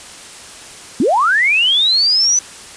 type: linear sweep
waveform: sine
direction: up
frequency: 202.7 to 6060 Hz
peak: -10 dBFS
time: 1-2.39 s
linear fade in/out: 2 ms
effects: white hiss -35 dBFS RMS until 2.76 s + resampled to 22050 Hz